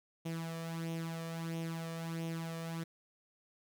sawtooth tone with flanger, 164.81 Hz, E3, in tune, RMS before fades -40 dBFS, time 0.25-2.84 s, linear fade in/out 10 ms, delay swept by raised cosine 0.32 to 1.72 ms, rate 1.5 Hz, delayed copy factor +0.6, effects none

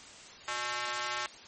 square tone with high-pass filter, 121.3 Hz, B2, 31 cents flat, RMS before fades -35 dBFS, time 0.48-1.26 s, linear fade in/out 0 ms, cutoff 1200 Hz, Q 1.2, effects white hiss -50 dBFS RMS until 1.47 s + MP3 32 kbps

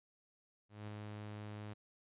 sawtooth tone with ADSR envelope, 105 Hz, G#2, 19 cents sharp, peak -39 dBFS, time 0.69-1.74 s, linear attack 190 ms, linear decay 5 ms, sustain -2 dB, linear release 16 ms, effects resampled to 8000 Hz

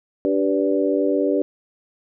harmonic tone with a mistuned harmonic, 97 Hz, G2, 18 cents flat, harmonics 3 / 4 / 5 / 6, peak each -21 / -22 / -23 / -24 dBFS, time 0.25-1.42 s, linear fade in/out 0 ms, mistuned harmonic 5, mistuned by +30 cents, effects none

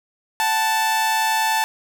sawtooth tone pair together, 749.5 / 880 Hz, F#5 / A5, +22 / 0 cents, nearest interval minor third, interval 278 cents, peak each -25 / -14 dBFS, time 0.4-1.64 s, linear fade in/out 0 ms, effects none

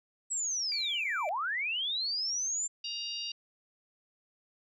sine linear two-way sweep, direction down then up, 7902 to 584 to 7340 Hz, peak -30 dBFS, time 0.3-2.68 s, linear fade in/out 20 ms, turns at 1.28 s
triangle tone, 2339 Hz, D7, 8 cents flat, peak -37 dBFS, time 0.72-1.29 s, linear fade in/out 0 ms
harmonic tone, 940 Hz, A#5, 14 cents sharp, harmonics 3 / 4 / 5 / 6, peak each -38 / -43 / -39 / -47 dBFS, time 2.84-3.32 s, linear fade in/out 5 ms
effects none

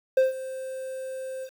triangle tone with ADSR envelope, 523.3 Hz, C5, in tune, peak -13 dBFS, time 0.17-1.5 s, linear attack 5 ms, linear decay 150 ms, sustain -17 dB, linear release 68 ms, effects 8-bit

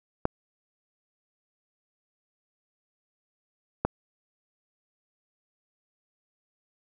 clicks, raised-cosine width 1 ms, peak -9 dBFS, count 2, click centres 0.254 / 3.85 s, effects none

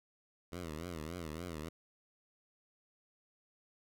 10% pulse tone with vibrato, 82.41 Hz, E2, in tune, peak -33 dBFS, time 0.52-1.69 s, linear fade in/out 5 ms, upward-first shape triangle, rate 3.5 Hz, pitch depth 180 cents each way, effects none

